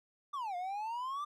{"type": "exponential two-way sweep", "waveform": "triangle", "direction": "down then up", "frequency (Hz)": [1200, 698.5, 1200], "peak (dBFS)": -34, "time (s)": [0.33, 1.25], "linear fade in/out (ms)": 10, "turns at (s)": 0.56, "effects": []}